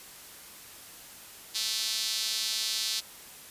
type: tone with high-pass filter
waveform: sawtooth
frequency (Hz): 220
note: A3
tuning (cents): 0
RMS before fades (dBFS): -31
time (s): 1.54-3.01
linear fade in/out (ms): 20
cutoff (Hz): 4200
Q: 2.5
effects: white hiss -48 dBFS RMS until 3.5 s + resampled to 32000 Hz